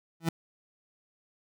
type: tone with exponential growth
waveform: 30% pulse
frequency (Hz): 164.81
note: E3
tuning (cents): 0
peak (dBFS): -19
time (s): 0.2-0.29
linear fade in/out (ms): 5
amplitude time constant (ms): 18
effects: none